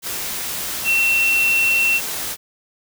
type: tone in noise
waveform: sine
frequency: 2710 Hz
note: E7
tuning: 47 cents sharp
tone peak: -14 dBFS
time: 0.84-2.01 s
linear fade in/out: 50 ms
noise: white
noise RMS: -26 dBFS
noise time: 0.02-2.37 s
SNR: +9 dB
effects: none